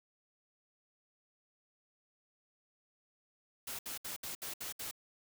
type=noise bursts; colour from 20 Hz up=white; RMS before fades=-42 dBFS; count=7; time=3.67-4.912 s; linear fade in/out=5 ms; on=120 ms; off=67 ms; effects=none